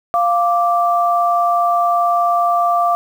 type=tone pair together; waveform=sine; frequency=697 / 1172.2 Hz; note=F5 / D6; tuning=-4 / -4 cents; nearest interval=major sixth; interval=900 cents; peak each=-14 / -16 dBFS; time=0.14-2.95 s; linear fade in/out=0 ms; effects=7-bit